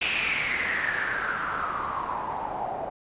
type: noise with low-pass filter sweep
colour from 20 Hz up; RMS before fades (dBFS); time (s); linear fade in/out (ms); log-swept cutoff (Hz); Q
white; -29; 0.01-2.9; 10; 2700 to 710; 6.5
effects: resampled to 8000 Hz